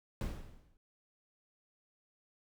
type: noise with exponential decay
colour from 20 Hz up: brown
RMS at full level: -32 dBFS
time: 0.21-0.77 s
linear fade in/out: 1 ms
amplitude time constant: 120 ms
effects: none